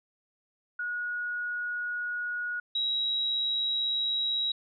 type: tone pair in turn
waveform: sine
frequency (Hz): 1452 / 3854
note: F#6 / B7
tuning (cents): -33 / -43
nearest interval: octave + perfect fourth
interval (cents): 1690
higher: second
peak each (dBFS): -30 / -26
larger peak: second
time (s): 0.79-2.6 / 2.75-4.52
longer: first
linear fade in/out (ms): 5
effects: none